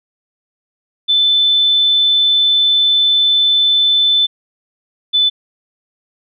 sine tone pair in turn, 3520 / 3502 Hz, A7 / A7, 0 / -9 cents, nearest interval unison, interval 9 cents, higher first, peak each -9 dBFS, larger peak neither, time 1.08-4.27 / 5.13-5.3 s, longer first, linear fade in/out 20 ms, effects none

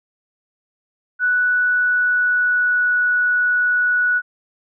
sine tone with pitch glide, 1480 to 1470.6 Hz, F#6 to F#6, 0 to -11 cents, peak -14 dBFS, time 1.19-4.22 s, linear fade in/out 50 ms, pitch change -11 cents, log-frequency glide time 1.43-2.96 s, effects none

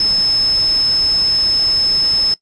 sine tone in noise, 5210 Hz, E8, 21 cents flat, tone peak -12 dBFS, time 0-2.34 s, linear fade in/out 2 ms, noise pink, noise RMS -30 dBFS, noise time 0-2.34 s, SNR +15 dB, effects noise-tail reverb RT60 0.1 s tail -19 dB re dry + resampled to 24000 Hz

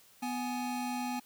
square tone pair together, 248.2 / 835 Hz, B3 / G#5, +9 / +9 cents, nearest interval octave + major sixth, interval 2100 cents, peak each -36 / -38 dBFS, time 0.22-1.2 s, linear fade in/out 10 ms, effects white hiss -61 dBFS RMS until 1.25 s

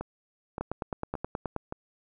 two click trains, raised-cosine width 1 ms, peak -20 / -17 dBFS, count 4 / 10, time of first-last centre 0.01-1.724 / 0.61-1.563 s, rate 1.75 / 9.44 Hz, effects none

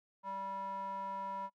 square tone with band-pass filter, 194.7 Hz, G3, 12 cents flat, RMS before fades -41 dBFS, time 0.23-1.5 s, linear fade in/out 50 ms, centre 920 Hz, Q 7.4, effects noise-tail reverb RT60 0.1 s tail -26 dB re dry

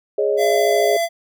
sine chord, Ab suspended fourth, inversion none, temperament equal, 415.3 / 554.4 / 622.3 Hz, Ab4 / Db5 / Eb5, 0 / 0 / 0 cents, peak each -18 / -21 / -22 dBFS, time 0.18-0.97 s, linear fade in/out 5 ms
square tone, 676 Hz, E5, 43 cents sharp, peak -18 dBFS, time 0.37-1.09 s, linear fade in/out 50 ms
effects none

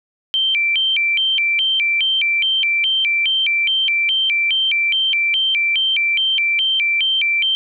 sine tone with vibrato, 2709 Hz, E7, 47 cents sharp, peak -14 dBFS, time 0.34-7.55 s, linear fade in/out 0 ms, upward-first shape square, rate 2.4 Hz, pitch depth 250 cents each way, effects none

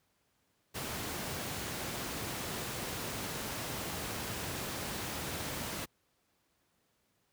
pink noise, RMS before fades -38 dBFS, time 0.74-5.86 s, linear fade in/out 20 ms, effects pink hiss -75 dBFS RMS until 7.32 s + high-pass 80 Hz 12 dB/octave

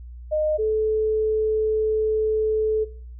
sine tone pair in turn, 614 / 434.2 Hz, D#5 / A4, -23 / -23 cents, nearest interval tritone, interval 600 cents, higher first, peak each -19 dBFS, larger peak neither, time 0.31-0.58 / 0.58-2.85 s, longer second, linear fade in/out 20 ms, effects noise-tail reverb RT60 0.5 s tail -18 dB re dry + added 60 Hz sine -36 dBFS peak until 3.19 s

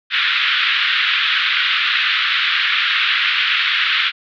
white band-pass noise, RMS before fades -17 dBFS, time 0.1-4.12 s, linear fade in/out 50 ms, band 1300 to 3700 Hz, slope 48 dB/octave, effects none

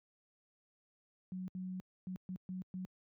sine tone bursts at uneven times, 185 Hz, F#3, in tune, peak -39 dBFS, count 6, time 1.32-1.48 / 1.55-1.8 / 2.07-2.16 / 2.29-2.36 / 2.49-2.62 / 2.74-2.85 s, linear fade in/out 0 ms, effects high-pass 80 Hz 12 dB/octave

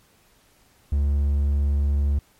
triangle tone, 71.2 Hz, C#2, 47 cents sharp, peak -16 dBFS, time 0.92-2.19 s, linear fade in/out 5 ms, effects pink hiss -59 dBFS RMS until 2.39 s + MP3 64 kbps

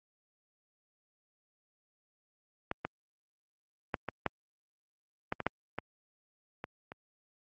clicks, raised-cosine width 0.5 ms, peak -17 / -18 / -15 / -19 / -13 / -16 / -19 / -12 / -19 / -23 / -28 dBFS, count 11, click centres 2.714 / 2.85 / 3.942 / 4.087 / 4.263 / 5.324 / 5.403 / 5.466 / 5.786 / 6.641 / 6.919 s, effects high-pass 80 Hz 12 dB/octave + Opus 48 kbps

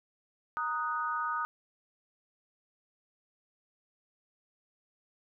sine chord, D# minor, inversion second, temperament equal, 932.3 / 1244.5 / 1480 Hz, A#5 / D#6 / F#6, 0 / 0 / 0 cents, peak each -37 / -32 / -37 dBFS, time 0.57-1.45 s, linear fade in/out 0 ms, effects none

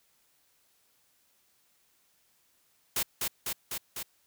white noise with echo, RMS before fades -29 dBFS, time 2.96-3.03 s, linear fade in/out 5 ms, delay 250 ms, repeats 4, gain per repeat -2 dB, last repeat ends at 4.03 s, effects white hiss -69 dBFS RMS until 4.26 s

